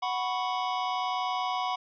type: chord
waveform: square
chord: F# suspended fourth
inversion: none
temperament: equal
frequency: 740 / 987.8 / 1108.7 Hz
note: F#5 / B5 / C#6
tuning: 0 / 0 / 0 cents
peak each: -32 / -33 / -35 dBFS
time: 0.02-1.76 s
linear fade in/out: 10 ms
effects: resampled to 11025 Hz + 11-bit